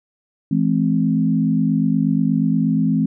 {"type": "chord", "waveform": "sine", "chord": "E augmented", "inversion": "none", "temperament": "equal with one note detuned", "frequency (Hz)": [164.81, 212.9, 261.6], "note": ["E3", "G#3", "B#3"], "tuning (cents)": [0, 43, 0], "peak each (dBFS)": -19, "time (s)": [0.51, 3.06], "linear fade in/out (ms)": 5, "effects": []}